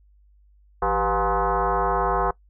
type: tone with frequency modulation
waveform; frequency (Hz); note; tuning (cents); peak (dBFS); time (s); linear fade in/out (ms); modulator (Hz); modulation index
sine; 170; F3; -46; -19; 0.82-2.31; 5; 221; 5.1
effects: noise-tail reverb RT60 0.1 s tail -21 dB re dry + added 50 Hz sine -53 dBFS peak until 2.49 s